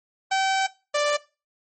sawtooth tone pair in turn, 770 / 588.1 Hz, G5 / D5, -31 / +2 cents, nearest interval perfect fourth, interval 467 cents, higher first, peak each -16 dBFS, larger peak neither, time 0.31-0.67 / 0.94-1.17 s, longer first, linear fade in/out 10 ms, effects noise-tail reverb RT60 0.3 s tail -19 dB re dry + MP3 32 kbps

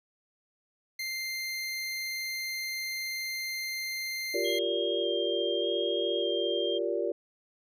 25% pulse tone, 2093 Hz, C7, in tune, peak -29 dBFS, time 0.99-4.59 s, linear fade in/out 5 ms
sine chord, G minor seventh, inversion third, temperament equal with one note detuned, 349.2 / 392 / 466.2 / 576.6 Hz, F4 / G4 / Bb4 / D5, 0 / 0 / 0 / -32 cents, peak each -33 dBFS, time 4.34-7.12 s, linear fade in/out 5 ms
sine tone with vibrato, 3217 Hz, G7, 44 cents sharp, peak -33 dBFS, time 4.44-6.79 s, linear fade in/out 20 ms, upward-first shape square, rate 0.84 Hz, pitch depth 12 cents each way
effects none

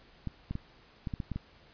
clicks, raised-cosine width 5 ms, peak -22 dBFS, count 8, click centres 0.273 / 0.51 / 0.554 / 1.072 / 1.138 / 1.202 / 1.317 / 1.36 s, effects pink hiss -59 dBFS RMS until 1.73 s + resampled to 11025 Hz

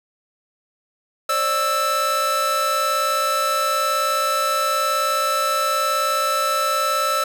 45% pulse tone cluster, 538 / 597 / 1319 Hz, C5 / D5 / E6, +48 / +28 / +1 cents, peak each -28 / -26 / -19 dBFS, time 1.29-7.24 s, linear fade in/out 5 ms, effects none

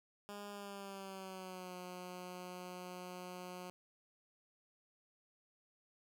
10% pulse tone with pitch glide, 204.1 to 180.79 Hz, G#3 to F#3, -30 to -40 cents, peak -38 dBFS, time 0.29-3.7 s, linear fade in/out 0 ms, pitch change -210 cents, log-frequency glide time 0.5-1.76 s, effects none

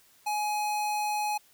square tone, 840 Hz, G#5, 19 cents sharp, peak -28 dBFS, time 0.26-1.38 s, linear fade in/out 10 ms, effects white hiss -61 dBFS RMS until 1.53 s

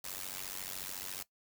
white noise with amplitude modulation, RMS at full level -38 dBFS, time 0.04-1.23 s, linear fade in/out 5 ms, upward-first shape sine, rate 94.1 Hz, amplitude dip 100%, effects noise-tail reverb RT60 0.1 s tail -18 dB re dry

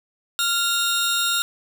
sawtooth tone pair together, 1393 / 3719 Hz, F6 / A#7, -5 / -5 cents, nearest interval octave + perfect fourth, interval 1700 cents, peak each -19 dBFS, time 0.39-1.42 s, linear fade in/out 0 ms, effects none

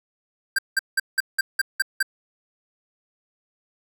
square tone bursts, 1576 Hz, G6, 9 cents sharp, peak -18 dBFS, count 8, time 0.56-2.028 s, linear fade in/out 5 ms, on 26 ms, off 180 ms, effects none

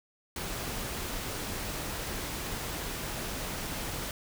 pink noise, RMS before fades -36 dBFS, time 0.36-4.11 s, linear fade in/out 2 ms, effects none

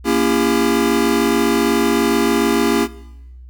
square chord, A# diminished seventh, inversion none, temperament just, 233.1 / 279.7 / 335.6 / 402.8 Hz, A#3 / C#4 / E4 / G4, 0 / +16 / +31 / +47 cents, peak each -20 dBFS, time 0.04-2.88 s, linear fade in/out 50 ms, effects noise-tail reverb RT60 0.9 s tail -18 dB re dry + added 62 Hz sine -35 dBFS peak until 3.49 s

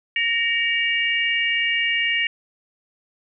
sine tone cluster, 1862 / 2281 / 2820 Hz, A#6 / C#7 / F7, -2 / +49 / +16 cents, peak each -23 dBFS, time 0.16-2.27 s, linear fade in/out 2 ms, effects none

